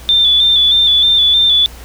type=tone with vibrato; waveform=sine; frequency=3520 Hz; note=A7; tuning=in tune; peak=-7 dBFS; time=0.09-1.66 s; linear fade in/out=0 ms; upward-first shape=square; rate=3.2 Hz; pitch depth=32 cents each way; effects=added 60 Hz sine -32 dBFS peak until 1.84 s + pink hiss -37 dBFS RMS until 1.84 s